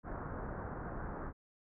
pink low-pass noise, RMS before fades -42 dBFS, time 0.03-1.33 s, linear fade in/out 50 ms, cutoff 1600 Hz, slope 48 dB/octave, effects none

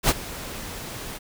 pink noise with ADSR envelope, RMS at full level -17 dBFS, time 0.03-1.19 s, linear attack 63 ms, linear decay 36 ms, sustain -18 dB, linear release 28 ms, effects none

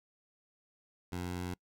15% pulse tone with pitch steps, 88.8 / 89.31 / 89.83 Hz, F2 / F2 / F2, +29 / +39 / +49 cents, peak -30 dBFS, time 1.12-1.54 s, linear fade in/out 5 ms, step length 140 ms, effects noise-tail reverb RT60 0.1 s tail -26 dB re dry

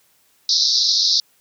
white band-pass noise, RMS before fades -17 dBFS, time 0.49-1.2 s, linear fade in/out 2 ms, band 3800 to 5600 Hz, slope 96 dB/octave, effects white hiss -59 dBFS RMS until 1.4 s + high-pass 60 Hz 12 dB/octave

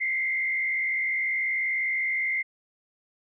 sine tone with frequency modulation, 2093 Hz, C7, in tune, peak -24 dBFS, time 0-2.43 s, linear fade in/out 20 ms, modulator 59.5 Hz, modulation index 1.1, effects none

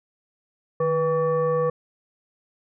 sine tone with frequency modulation, 490.1 Hz, B4, 13 cents flat, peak -19 dBFS, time 0.8-1.7 s, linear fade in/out 5 ms, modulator 645 Hz, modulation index 0.75, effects none

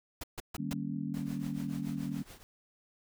pink noise bursts, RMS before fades -39 dBFS, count 4, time 0.21-0.734 s, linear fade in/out 5 ms, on 26 ms, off 140 ms
sine chord, Eb dominant seventh, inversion none, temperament equal with one note detuned, 151.83 / 196 / 233.1 / 277.2 Hz, Eb3 / G3 / Bb3 / Db4, -42 / 0 / 0 / 0 cents, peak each -39 dBFS, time 0.58-2.23 s, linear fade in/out 10 ms
pink noise with tremolo, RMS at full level -49 dBFS, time 1.14-2.43 s, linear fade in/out 0 ms, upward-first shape triangle, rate 7 Hz, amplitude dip 85%
effects none

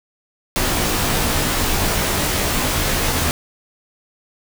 pink noise with comb filter, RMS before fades -19 dBFS, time 0.56-3.31 s, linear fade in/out 0 ms, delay 18 ms, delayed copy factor -0.8, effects none

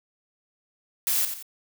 blue noise with echo, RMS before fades -24 dBFS, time 1.07-1.25 s, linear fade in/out 0 ms, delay 88 ms, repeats 2, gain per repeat -8 dB, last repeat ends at 1.426 s, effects none

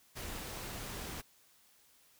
pink noise, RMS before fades -43 dBFS, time 0.15-1.22 s, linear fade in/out 20 ms, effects white hiss -66 dBFS RMS until 2.19 s

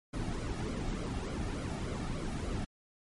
brown noise with flanger, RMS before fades -36 dBFS, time 0.13-2.65 s, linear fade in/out 10 ms, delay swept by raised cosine 1.1 to 2.03 ms, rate 3.4 Hz, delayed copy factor -0.6, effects MP3 48 kbps

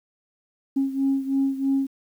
sine beating tone pair, 270.9 / 274 Hz, C#4 / C#4, -40 / -20 cents, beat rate 3.1 Hz, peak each -21 / -25 dBFS, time 0.76-1.87 s, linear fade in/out 10 ms, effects tanh soft clip ceiling -14 dBFS + 9-bit

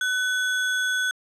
sine tone with sample-and-hold, 1500 Hz, F#6, 23 cents sharp, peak -21 dBFS, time 0.01-1.11 s, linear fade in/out 2 ms, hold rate 4900 Hz, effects low-pass 8000 Hz 12 dB/octave

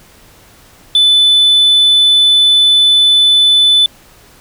sine tone, 3500 Hz, A7, 10 cents flat, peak -3 dBFS, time 0.95-3.86 s, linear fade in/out 2 ms, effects tanh soft clip ceiling -4 dBFS + pink hiss -43 dBFS RMS until 4.4 s

